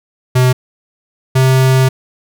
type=tone pair in turn; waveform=square; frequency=127.2 / 131.08 Hz; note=C3 / C3; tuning=-48 / +4 cents; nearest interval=minor second; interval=52 cents; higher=second; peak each=-8 dBFS; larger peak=neither; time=0.35-0.53 / 1.35-1.89 s; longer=second; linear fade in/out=10 ms; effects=none